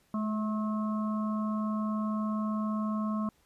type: harmonic tone with a mistuned harmonic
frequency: 216.3 Hz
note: A3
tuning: 29 cents flat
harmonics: 1 / 3 / 5 / 6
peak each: -29 / -42 / -38 / -45 dBFS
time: 0.14-3.29 s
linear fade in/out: 2 ms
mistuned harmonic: 1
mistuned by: -22 cents
effects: pink hiss -68 dBFS RMS until 3.45 s + resampled to 32000 Hz